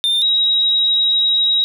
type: tone pair in turn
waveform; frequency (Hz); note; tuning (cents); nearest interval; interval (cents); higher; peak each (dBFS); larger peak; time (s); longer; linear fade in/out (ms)
triangle / sine; 3606 / 3822; A7 / A#7; +42 / +43; minor second; 101; second; -12; neither; 0.04-0.22 / 0.22-1.64; second; 0
effects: none